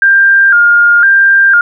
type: tone with vibrato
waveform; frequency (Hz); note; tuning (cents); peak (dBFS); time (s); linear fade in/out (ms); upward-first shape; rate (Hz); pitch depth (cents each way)
sine; 1500; F#6; +23; -3; 0.02-1.61; 2; square; 0.99; 100
effects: none